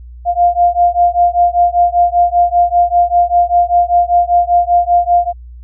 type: beating tone pair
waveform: sine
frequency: 698.5 / 703.6 Hz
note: F5 / F5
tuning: 0 / +13 cents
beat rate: 5.1 Hz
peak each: -11 dBFS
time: 0.25-5.33 s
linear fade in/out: 50 ms
effects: added 60 Hz sine -30 dBFS peak until 5.63 s